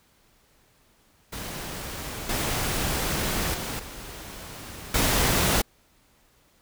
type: noise with level steps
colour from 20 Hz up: pink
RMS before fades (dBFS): -35 / -27 / -32 / -40 / -22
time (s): 1.32-5.62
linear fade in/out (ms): 10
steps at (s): 2.29 / 3.54 / 3.79 / 4.94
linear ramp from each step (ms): 5
effects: pink hiss -62 dBFS RMS until 6.61 s